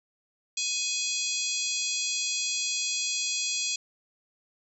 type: harmonic tone with a mistuned harmonic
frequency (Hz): 837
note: G#5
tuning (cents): +13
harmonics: 3 / 4 / 5 / 6 / 7 / 8 / 9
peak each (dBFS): -35 / -35 / -35 / -35 / -35 / -35 / -35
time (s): 0.57-3.76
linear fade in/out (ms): 5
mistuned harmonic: 6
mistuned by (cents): -100
effects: none